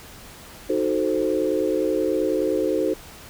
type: chord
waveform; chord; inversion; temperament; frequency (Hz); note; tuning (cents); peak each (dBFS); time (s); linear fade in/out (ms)
sine; D# diminished seventh; none; equal; 311.1 / 370 / 440 / 523.3; D#4 / F#4 / A4 / C5; 0 / 0 / 0 / 0; -25; 0.69-2.94; 10
effects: pink hiss -43 dBFS RMS until 3.29 s